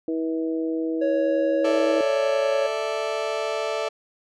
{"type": "harmonic tone", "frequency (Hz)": 161.5, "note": "E3", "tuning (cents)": -35, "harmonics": [2, 3, 4], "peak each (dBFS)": [-24, -29, -38], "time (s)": [0.08, 2.01], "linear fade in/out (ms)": 2}
{"type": "tone", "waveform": "triangle", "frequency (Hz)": 556, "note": "C#5", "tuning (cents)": 5, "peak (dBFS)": -19, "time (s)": [1.01, 2.67], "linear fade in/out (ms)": 10}
{"type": "chord", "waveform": "35% pulse", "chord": "A suspended fourth", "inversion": "none", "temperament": "just", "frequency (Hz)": [440, 586.7, 660], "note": ["A4", "D5", "E5"], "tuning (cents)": [0, -2, 2], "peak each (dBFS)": -27, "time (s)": [1.64, 3.89], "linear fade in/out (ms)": 10}
{"effects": ["low-pass 5000 Hz 12 dB/octave"]}